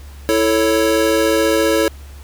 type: chord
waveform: square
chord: A major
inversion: second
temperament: equal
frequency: 329.6 / 440 / 554.4 Hz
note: E4 / A4 / C#5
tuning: 0 / 0 / 0 cents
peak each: -18 dBFS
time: 0.29-1.88 s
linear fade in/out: 0 ms
effects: added 70 Hz sine -33 dBFS peak until 2.23 s + pink hiss -45 dBFS RMS until 2.23 s